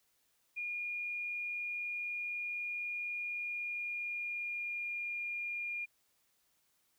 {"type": "tone with pitch glide", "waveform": "sine", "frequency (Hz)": [2428, 2414], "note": ["D#7", "D7"], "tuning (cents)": [-43, 47], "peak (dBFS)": -36, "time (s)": [0.56, 5.86], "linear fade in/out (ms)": 20, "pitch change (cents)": -10, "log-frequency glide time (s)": [3.19, 5], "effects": ["white hiss -75 dBFS RMS until 6.98 s"]}